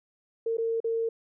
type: tone with dropouts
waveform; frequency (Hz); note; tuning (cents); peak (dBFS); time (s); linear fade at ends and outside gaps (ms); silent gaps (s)
sine; 455.7; A#4; -39; -25; 0.46-1.09; 5; 0.571-0.582 / 0.803-0.843
effects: none